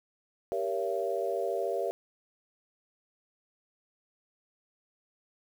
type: chord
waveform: sine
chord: G diminished seventh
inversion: none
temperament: just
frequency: 392 / 470.4 / 564.5 / 677.4 Hz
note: G4 / Bb4 / Db5 / Fb5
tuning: 0 / +16 / +31 / +47 cents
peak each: -34 dBFS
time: 0.52-1.91 s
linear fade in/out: 0 ms
effects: 9-bit